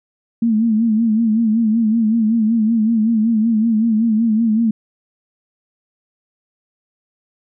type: tone with vibrato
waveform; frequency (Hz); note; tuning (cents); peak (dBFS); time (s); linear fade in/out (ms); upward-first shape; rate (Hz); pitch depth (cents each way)
sine; 223; A3; +23; -12; 0.42-4.71; 5; sine; 5.3; 81
effects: none